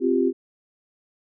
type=chord; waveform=sine; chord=C suspended fourth; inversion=none; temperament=just; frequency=261.6 / 348.8 / 392.4 Hz; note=C4 / F4 / G4; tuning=0 / -2 / +2 cents; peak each=-22 dBFS; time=0-0.33 s; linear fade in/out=50 ms; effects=none